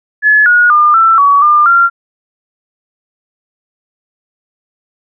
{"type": "tone with pitch steps", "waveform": "sine", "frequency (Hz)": [1709, 1447, 1205, 1335, 1132, 1201, 1381], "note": ["G#6", "F#6", "D6", "E6", "C#6", "D6", "F6"], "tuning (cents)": [49, -39, 44, 22, 36, 38, -20], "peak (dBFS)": -4, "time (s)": [0.22, 1.9], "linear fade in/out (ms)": 50, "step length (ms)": 240, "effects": []}